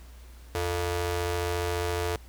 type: ring-modulated tone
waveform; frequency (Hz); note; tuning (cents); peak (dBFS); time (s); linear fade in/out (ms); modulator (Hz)
sawtooth; 261.6; C4; 0; -20; 0.55-2.16; 0; 178
effects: added 60 Hz sine -45 dBFS peak until 2.28 s + pink hiss -56 dBFS RMS until 2.28 s